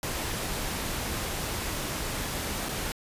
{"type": "noise with dropouts", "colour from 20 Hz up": "pink", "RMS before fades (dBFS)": -32, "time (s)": [0.03, 2.92], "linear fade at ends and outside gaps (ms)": 1, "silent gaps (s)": [2.687, 2.691], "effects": ["resampled to 32000 Hz"]}